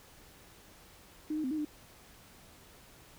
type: tone with pitch steps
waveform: sine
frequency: 306.3 / 309.6 / 257.8 / 310.4 / 299.9 Hz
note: D#4 / D#4 / C4 / D#4 / D4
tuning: -27 / -9 / -26 / -4 / +36 cents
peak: -31 dBFS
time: 1.3-1.65 s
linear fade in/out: 5 ms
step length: 70 ms
effects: pink hiss -57 dBFS RMS until 3.18 s